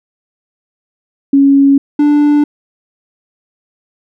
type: tone pair in turn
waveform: sine / triangle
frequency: 277.2 / 293.7 Hz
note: C#4 / D4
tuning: 0 / 0 cents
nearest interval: minor second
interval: 100 cents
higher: second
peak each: -4 dBFS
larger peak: neither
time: 1.33-1.78 / 1.99-2.44 s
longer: neither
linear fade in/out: 5 ms
effects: none